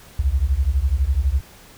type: beating tone pair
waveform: sine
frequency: 61.74 / 73.74 Hz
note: B1 / D2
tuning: 0 / +8 cents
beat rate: 12 Hz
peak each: -19 dBFS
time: 0.19-1.41 s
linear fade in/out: 5 ms
effects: pink hiss -46 dBFS RMS until 1.77 s